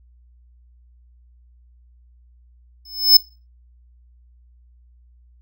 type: tone with exponential growth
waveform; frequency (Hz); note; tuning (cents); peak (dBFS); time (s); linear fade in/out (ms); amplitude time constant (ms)
square; 5220; E8; -18; -4; 2.85-3.17; 5; 68
effects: noise-tail reverb RT60 0.3 s tail -19 dB re dry + added 60 Hz sine -49 dBFS peak until 5.41 s